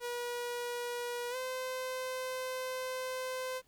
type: tone with pitch glide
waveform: sawtooth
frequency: 482.6 to 514.3 Hz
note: B4 to C5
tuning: -40 to -30 cents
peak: -32 dBFS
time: 0-3.62 s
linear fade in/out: 50 ms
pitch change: +110 cents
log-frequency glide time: 1.3-1.36 s
effects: pink hiss -70 dBFS RMS until 3.67 s